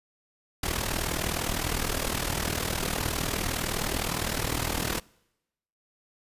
pink noise with amplitude modulation, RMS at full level -26 dBFS, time 0.63-5 s, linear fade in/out 5 ms, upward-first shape sine, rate 39.6 Hz, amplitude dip 75%, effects noise-tail reverb RT60 0.9 s tail -25 dB re dry + resampled to 32000 Hz

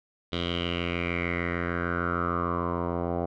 10% pulse tone with low-pass filter sweep, 86.6 Hz, F2, 14 cents flat, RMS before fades -29 dBFS, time 0.32-3.26 s, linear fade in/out 10 ms, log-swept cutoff 3500 to 760 Hz, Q 6.2, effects none

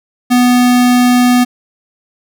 square tone, 246.9 Hz, B3, in tune, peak -7 dBFS, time 0.3-1.45 s, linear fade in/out 20 ms, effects none

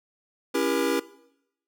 square chord, C# diminished seventh, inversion none, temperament just, 277.2 / 332.6 / 399.1 / 479 Hz, C#4 / E4 / G4 / Bb4, 0 / +16 / +31 / +47 cents, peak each -29 dBFS, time 0.54-1 s, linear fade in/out 10 ms, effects noise-tail reverb RT60 0.8 s tail -19 dB re dry

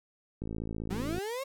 click train, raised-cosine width 3 ms, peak -24 dBFS, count 43, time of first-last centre 0.42-1.182 s, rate 55.1 Hz
35% pulse linear sweep, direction up, 174.4 to 555 Hz, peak -32 dBFS, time 0.9-1.44 s, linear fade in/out 10 ms
effects none

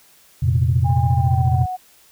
sine chord, F suspended fourth, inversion none, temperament equal, 87.31 / 116.54 / 130.81 Hz, F2 / Bb2 / C3, 0 / 0 / 0 cents, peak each -18 dBFS, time 0.42-1.66 s, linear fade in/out 10 ms
sine tone with pitch glide, 809 to 737.6 Hz, G#5 to F#5, -46 to -6 cents, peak -23 dBFS, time 0.84-1.77 s, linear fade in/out 20 ms, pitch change -160 cents, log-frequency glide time 1.12-1.65 s
effects tanh soft clip ceiling -5 dBFS + white hiss -52 dBFS RMS until 2.11 s

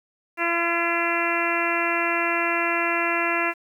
harmonic tone, 340 Hz, F4, 46 cents flat, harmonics 1 / 2 / 3 / 4 / 5 / 6 / 7 / 8, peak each -29 / -29 / -29 / -29 / -29 / -29 / -29 / -29 dBFS, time 0.37-3.54 s, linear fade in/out 50 ms, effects 9-bit

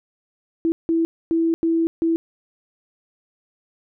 sine tone bursts at uneven times, 329.6 Hz, E4, in tune, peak -16 dBFS, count 5, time 0.65-0.72 / 0.89-1.05 / 1.31-1.54 / 1.63-1.87 / 2.02-2.16 s, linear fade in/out 0 ms, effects none

